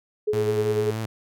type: tone with tremolo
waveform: sine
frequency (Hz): 423.1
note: G#4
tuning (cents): +32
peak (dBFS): -19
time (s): 0.27-0.91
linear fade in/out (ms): 10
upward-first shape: sine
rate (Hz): 10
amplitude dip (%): 50
type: tone with vibrato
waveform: sawtooth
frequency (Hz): 110.1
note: A2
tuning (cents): +2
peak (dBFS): -23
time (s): 0.33-1.06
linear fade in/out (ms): 5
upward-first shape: square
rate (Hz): 6.4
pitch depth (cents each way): 16
effects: none